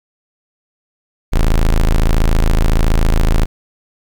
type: tone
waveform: 40% pulse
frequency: 27.16 Hz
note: A0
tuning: 22 cents flat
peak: -8 dBFS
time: 1.32-3.46 s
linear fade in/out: 20 ms
effects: 8-bit